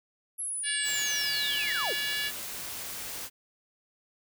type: linear sweep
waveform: sine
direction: down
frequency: 11310 to 284.6 Hz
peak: -31 dBFS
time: 0.38-1.94 s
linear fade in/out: 20 ms
type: harmonic tone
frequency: 570 Hz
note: C#5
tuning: 48 cents sharp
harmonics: 3 / 4 / 5 / 6 / 7 / 8 / 9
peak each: -33 / -39 / -35 / -38 / -39 / -43 / -45 dBFS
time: 0.63-2.32 s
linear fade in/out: 50 ms
type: noise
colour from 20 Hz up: white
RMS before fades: -38 dBFS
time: 0.83-3.3 s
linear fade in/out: 50 ms
effects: none